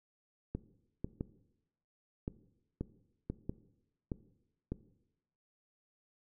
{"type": "clicks", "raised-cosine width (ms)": 3, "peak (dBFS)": -23, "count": 9, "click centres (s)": [0.55, 1.045, 1.209, 2.279, 2.81, 3.3, 3.495, 4.118, 4.72], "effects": ["noise-tail reverb RT60 0.9 s tail -17 dB re dry"]}